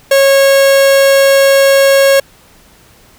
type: tone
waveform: 45% pulse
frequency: 548 Hz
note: C#5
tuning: 20 cents flat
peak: -5 dBFS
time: 0.11-2.2 s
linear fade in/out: 5 ms
effects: pink hiss -44 dBFS RMS until 3.18 s